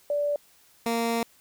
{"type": "tone pair in turn", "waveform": ["sine", "15% pulse"], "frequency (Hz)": [582, 231.5], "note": ["D5", "A#3"], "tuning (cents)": [-16, -12], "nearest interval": "octave + major third", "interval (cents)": 1596, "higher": "first", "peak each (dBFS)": [-23, -18], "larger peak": "second", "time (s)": [[0.1, 0.36], [0.86, 1.23]], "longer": "second", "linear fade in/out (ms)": 2, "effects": ["white hiss -59 dBFS RMS until 1.4 s"]}